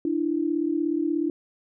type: tone pair together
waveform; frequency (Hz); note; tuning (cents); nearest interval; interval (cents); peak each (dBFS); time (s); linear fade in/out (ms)
sine; 298.1 / 334.8; D4 / E4; +26 / +27; major second; 201; -25; 0.05-1.3; 2
effects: none

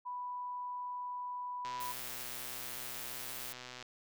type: tone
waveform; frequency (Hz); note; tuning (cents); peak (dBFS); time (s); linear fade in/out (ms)
sine; 987.8; B5; 0; -38; 0.05-1.93; 20
type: click train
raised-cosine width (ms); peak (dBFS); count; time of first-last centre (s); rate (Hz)
0.2; -29; 273; 1.65-3.826; 125
type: noise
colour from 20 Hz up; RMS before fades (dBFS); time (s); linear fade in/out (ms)
blue; -44; 1.8-3.53; 10
effects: none

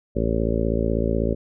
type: harmonic tone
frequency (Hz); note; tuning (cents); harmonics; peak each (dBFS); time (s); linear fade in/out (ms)
56.1; A1; +34; 1 / 2 / 3 / 4 / 5 / 6 / 7 / 8 / 9 / 10; -25 / -28 / -30 / -27 / -30 / -32 / -28 / -30 / -32 / -30; 0.15-1.35; 20
effects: none

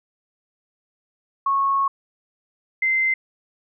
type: tone pair in turn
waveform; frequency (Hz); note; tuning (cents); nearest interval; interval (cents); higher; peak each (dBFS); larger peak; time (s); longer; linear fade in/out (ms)
sine; 1099 / 2075; C#6 / C7; -15 / -15; major seventh; 1100; second; -17; neither; 1.46-1.88 / 2.82-3.14; first; 5
effects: none

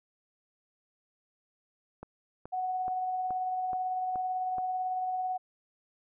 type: click train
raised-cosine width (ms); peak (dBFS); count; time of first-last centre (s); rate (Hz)
1; -28; 7; 2.03-4.583; 2.35
type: tone with tremolo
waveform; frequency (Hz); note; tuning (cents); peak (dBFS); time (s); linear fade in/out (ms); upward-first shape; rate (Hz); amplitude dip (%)
sine; 741; F#5; +2; -28; 2.52-5.38; 20; triangle; 18; 30
effects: none

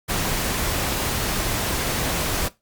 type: noise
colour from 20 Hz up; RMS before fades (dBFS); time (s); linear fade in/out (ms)
pink; -24; 0.08-2.49; 20
effects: noise-tail reverb RT60 0.2 s tail -18 dB re dry + Opus 48 kbps

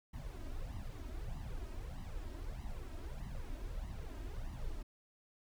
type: noise with flanger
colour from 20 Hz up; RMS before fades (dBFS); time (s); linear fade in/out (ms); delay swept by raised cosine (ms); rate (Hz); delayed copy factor
brown; -43; 0.13-4.83; 10; 1 to 3.2; 1.6; +0.8
effects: none

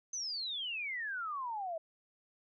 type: exponential sweep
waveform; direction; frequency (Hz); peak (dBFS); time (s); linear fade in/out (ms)
sine; down; 6272 to 633; -36; 0.13-1.78; 5
effects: none

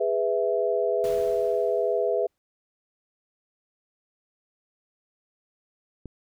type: chord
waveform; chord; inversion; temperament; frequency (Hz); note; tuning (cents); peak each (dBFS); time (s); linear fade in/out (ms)
sine; E major; first; just; 412 / 494.4 / 659.3; G#4 / B4 / E5; -14 / +2 / 0; -26; 0-2.27; 10
type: noise with exponential decay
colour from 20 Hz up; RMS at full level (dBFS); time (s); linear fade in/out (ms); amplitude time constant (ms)
pink; -40; 1.04-2.38; 0; 290
type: click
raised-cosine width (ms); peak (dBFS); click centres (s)
3; -25; 6.057
effects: none

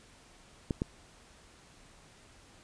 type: clicks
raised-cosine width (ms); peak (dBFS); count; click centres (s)
3; -17; 2; 0.708 / 0.819
effects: pink hiss -58 dBFS RMS until 2.63 s + resampled to 22050 Hz

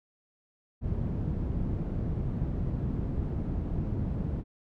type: low-pass noise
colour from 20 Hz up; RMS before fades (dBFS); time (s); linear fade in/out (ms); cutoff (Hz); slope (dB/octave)
white; -31; 0.81-4.44; 50; 150; 12
effects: none

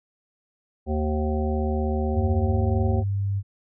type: harmonic tone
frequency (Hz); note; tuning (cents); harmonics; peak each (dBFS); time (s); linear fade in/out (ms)
76.3; D#2; -33; 1 / 3 / 5 / 7 / 9 / 10; -24 / -28 / -30 / -33 / -39 / -34; 0.86-3.04; 50
type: tone with pitch glide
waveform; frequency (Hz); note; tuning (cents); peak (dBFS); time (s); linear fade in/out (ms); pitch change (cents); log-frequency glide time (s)
sine; 92 to 99.17; F#2 to G2; -9 to +21; -22; 2.13-3.43; 50; +130; 2.46-2.56
effects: none

